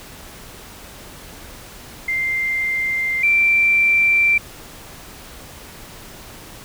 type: tone pair in turn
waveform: sine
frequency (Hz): 2093 / 2349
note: C7 / D7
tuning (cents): 0 / 0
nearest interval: major second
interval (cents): 200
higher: second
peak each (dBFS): -18 / -12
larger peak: second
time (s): 2.08-3.23 / 3.23-4.38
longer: neither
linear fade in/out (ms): 5
effects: pink hiss -39 dBFS RMS until 6.64 s